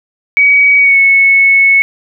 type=tone with pitch glide; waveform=sine; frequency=2264 to 2203 Hz; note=C#7 to C#7; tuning=+36 to -11 cents; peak=-4 dBFS; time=0.37-1.82 s; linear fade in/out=0 ms; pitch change=-47 cents; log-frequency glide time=0.78-0.98 s; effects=none